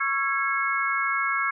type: tone cluster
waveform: sine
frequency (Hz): 1109 / 1342 / 1652 / 2183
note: C#6 / E6 / G#6 / C#7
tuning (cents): 0 / +31 / -10 / -27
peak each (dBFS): -28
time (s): 0-1.51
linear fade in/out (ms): 10
effects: none